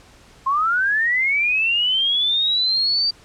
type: linear sweep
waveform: sine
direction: up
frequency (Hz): 1046.5 to 4670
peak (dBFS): -16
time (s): 0.46-3.11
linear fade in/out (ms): 10
effects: pink hiss -49 dBFS RMS until 3.24 s + low-pass 8000 Hz 12 dB/octave